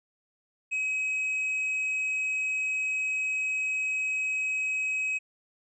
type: tone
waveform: triangle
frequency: 2544 Hz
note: D#7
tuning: 38 cents sharp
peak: -25 dBFS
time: 0.71-5.19 s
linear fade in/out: 20 ms
effects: resampled to 22050 Hz